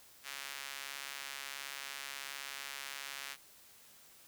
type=tone with high-pass filter; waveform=sawtooth; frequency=138.59 Hz; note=C#3; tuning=in tune; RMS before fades=-45 dBFS; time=0.23-3.37 s; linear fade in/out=50 ms; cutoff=1900 Hz; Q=0.93; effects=white hiss -60 dBFS RMS until 4.27 s

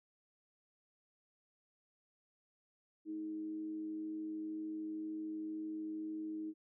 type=tone with frequency modulation; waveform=sine; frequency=314.8 Hz; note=D#4; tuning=20 cents sharp; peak=-39 dBFS; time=3.05-6.54 s; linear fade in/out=50 ms; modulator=102 Hz; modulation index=0.23; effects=none

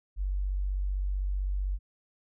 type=tone; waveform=sine; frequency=47.83 Hz; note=G1; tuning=42 cents flat; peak=-27 dBFS; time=0.16-1.79 s; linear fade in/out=50 ms; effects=none

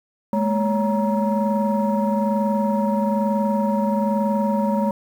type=tone cluster; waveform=sine; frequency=210.3 / 231.4 / 559 / 941 Hz; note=G#3 / A#3 / C#5 / A#5; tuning=+22 / -13 / +14 / +16 cents; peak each=-19 / -28 / -23 / -24 dBFS; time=0.33-4.91 s; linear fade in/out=2 ms; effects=tanh soft clip ceiling -11 dBFS + 8-bit

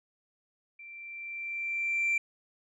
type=tone with level ramp; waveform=sine; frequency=2352 Hz; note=D7; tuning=2 cents sharp; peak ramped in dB=-45 to -22 dBFS; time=0.79-2.18 s; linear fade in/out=5 ms; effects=tanh soft clip ceiling -23 dBFS

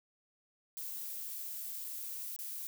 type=noise with dropouts; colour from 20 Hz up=violet; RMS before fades=-42 dBFS; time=0.77-2.67 s; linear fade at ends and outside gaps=0 ms; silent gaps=1.843-1.847 / 2.363-2.389 s; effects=none

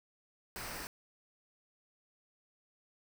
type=noise with comb filter; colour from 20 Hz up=pink; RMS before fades=-43 dBFS; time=0.56-0.87 s; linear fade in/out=0 ms; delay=0.29 ms; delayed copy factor=-0.5; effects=none

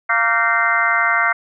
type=harmonic tone with a mistuned harmonic; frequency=231.4 Hz; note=A#3; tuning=13 cents flat; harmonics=3 / 4 / 5 / 6 / 7 / 8 / 9; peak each=-24 / -26 / -21 / -20 / -20 / -23 / -20 dBFS; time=0.09-1.33 s; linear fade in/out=10 ms; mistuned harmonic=7; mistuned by=-85 cents; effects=none

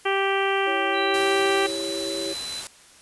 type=harmonic tone; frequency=391.2 Hz; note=G4; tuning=4 cents flat; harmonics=1 / 2 / 3 / 4 / 5 / 6 / 7 / 8; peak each=-24 / -27 / -29 / -30 / -31 / -32 / -32 / -33 dBFS; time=0.05-1.67 s; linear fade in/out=10 ms
type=chord; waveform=sine; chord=C# diminished; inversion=first; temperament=equal; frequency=329.6 / 392 / 554.4 Hz; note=E4 / G4 / C#5; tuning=0 / 0 / 0 cents; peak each=-32 dBFS; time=0.66-2.34 s; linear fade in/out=20 ms
type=tone with pitch glide; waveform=sine; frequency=3951 to 4015 Hz; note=B7 to B7; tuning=0 to +28 cents; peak=-31 dBFS; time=0.93-2.64 s; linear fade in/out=50 ms; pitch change=+28 cents; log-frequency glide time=1.64-2.37 s
type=noise; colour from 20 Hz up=white; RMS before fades=-34 dBFS; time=1.14-2.67 s; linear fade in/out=0 ms
effects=white hiss -51 dBFS RMS until 3.01 s + resampled to 24000 Hz

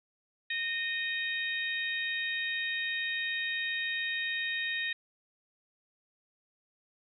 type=harmonic tone with a mistuned harmonic; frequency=622.3 Hz; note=D#5; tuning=in tune; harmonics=3 / 4 / 5 / 6; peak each=-33 / -37 / -44 / -37 dBFS; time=0.5-4.93 s; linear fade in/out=5 ms; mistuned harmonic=3; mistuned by=-19 cents; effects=none

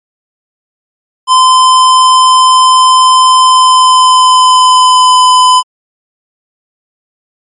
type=tone with pitch glide; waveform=square; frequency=1028 to 1010.9 Hz; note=C6 to B5; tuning=-31 to +40 cents; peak=-3 dBFS; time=1.27-5.63 s; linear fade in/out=50 ms; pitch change=-29 cents; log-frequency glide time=3.39-5.22 s; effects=MP3 48 kbps

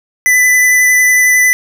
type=tone with vibrato; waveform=square; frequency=1997 Hz; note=B6; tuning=19 cents sharp; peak=-7 dBFS; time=0.26-1.53 s; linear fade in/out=0 ms; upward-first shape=sine; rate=11 Hz; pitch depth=11 cents each way; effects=none

